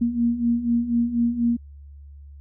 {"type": "beating tone pair", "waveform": "sine", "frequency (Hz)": [233.1, 237.2], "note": ["A#3", "A#3"], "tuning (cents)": [0, 30], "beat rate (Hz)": 4.1, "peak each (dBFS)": [-25, -20], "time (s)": [0.01, 1.57], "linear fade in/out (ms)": 10, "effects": ["added 71 Hz sine -40 dBFS peak until 2.4 s"]}